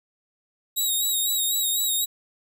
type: tone with vibrato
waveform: 10% pulse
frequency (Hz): 3797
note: A#7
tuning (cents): +31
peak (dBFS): -15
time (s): 0.76-2.06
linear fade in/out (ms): 20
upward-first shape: sine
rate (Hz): 4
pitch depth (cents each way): 50
effects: none